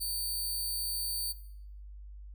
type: tone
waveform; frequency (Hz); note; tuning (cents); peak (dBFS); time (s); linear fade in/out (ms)
10% pulse; 4562; C#8; +49; -26; 0-1.33; 20
effects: noise-tail reverb RT60 0.7 s tail -18 dB re dry + added 50 Hz sine -44 dBFS peak until 2.34 s